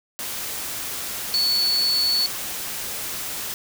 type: tone in noise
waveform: sine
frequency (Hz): 4435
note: C#8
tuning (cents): 0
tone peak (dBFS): -18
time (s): 1.34-2.26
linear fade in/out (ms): 0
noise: white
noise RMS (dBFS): -30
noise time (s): 0.19-3.54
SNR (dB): +9
effects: none